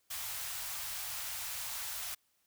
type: band-stop noise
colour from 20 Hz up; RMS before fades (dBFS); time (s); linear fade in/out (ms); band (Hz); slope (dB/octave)
white; -40; 0.1-2.15; 10; 120 to 680; 24
effects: white hiss -75 dBFS RMS until 2.46 s